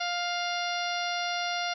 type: harmonic tone with a mistuned harmonic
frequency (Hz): 702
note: F5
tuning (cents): +9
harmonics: 1 / 2 / 3 / 4 / 5 / 6 / 7 / 8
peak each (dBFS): -32 / -35 / -37 / -38 / -39 / -40 / -40 / -41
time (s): 0-1.74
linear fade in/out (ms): 10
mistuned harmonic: 7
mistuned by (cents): -24
effects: none